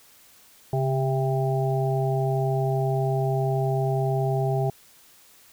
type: harmonic tone with a mistuned harmonic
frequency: 132.4 Hz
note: C3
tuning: 21 cents sharp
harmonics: 1 / 3 / 5 / 6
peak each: -23 / -28 / -30 / -31 dBFS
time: 0.73-4.7 s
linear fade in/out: 2 ms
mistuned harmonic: 1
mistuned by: +40 cents
effects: white hiss -54 dBFS RMS until 5.52 s